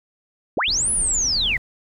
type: linear two-way sweep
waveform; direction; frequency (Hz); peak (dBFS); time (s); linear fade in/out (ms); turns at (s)
sine; up then down; 149.9 to 10260 to 1895; -18; 0.57-1.57; 2; 0.91
type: noise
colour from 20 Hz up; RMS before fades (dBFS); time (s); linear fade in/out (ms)
brown; -32; 0.68-1.58; 2
effects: none